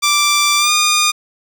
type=tone with pitch glide; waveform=10% pulse; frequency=1174.7 to 1217.5 Hz; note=D6 to D#6; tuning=0 to -38 cents; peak=-3 dBFS; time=0.02-1.12 s; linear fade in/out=20 ms; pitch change=+62 cents; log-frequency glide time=0.58-0.71 s; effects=none